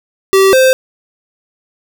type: tone pair in turn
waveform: square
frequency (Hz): 386.4 / 521.3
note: G4 / C5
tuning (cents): -25 / -6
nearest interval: perfect fourth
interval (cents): 519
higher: second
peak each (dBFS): -6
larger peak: neither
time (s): 0.33-0.53 / 0.53-0.73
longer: neither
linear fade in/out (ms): 0
effects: none